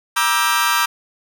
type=chord; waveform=sawtooth; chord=E half-diminished seventh; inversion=second; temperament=just; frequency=949.3 / 1186.7 / 1318.5 / 1582.2 Hz; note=Bb5 / D6 / E6 / G6; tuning=+31 / +18 / 0 / +16 cents; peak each=-17 dBFS; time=0.16-0.86 s; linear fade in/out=10 ms; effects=none